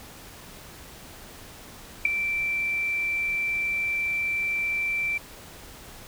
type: tone with ADSR envelope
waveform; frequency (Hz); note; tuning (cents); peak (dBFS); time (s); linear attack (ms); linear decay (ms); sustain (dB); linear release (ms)
sine; 2341; D7; -6; -13; 2.05-5.18; 4; 8; -11; 7
effects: pink hiss -45 dBFS RMS until 6.07 s